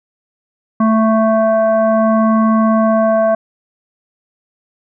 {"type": "tone with frequency modulation", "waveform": "sine", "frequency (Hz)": 221.3, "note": "A3", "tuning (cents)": 10, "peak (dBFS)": -9, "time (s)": [0.8, 3.35], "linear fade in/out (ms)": 5, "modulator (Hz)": 442, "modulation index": 1.8, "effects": []}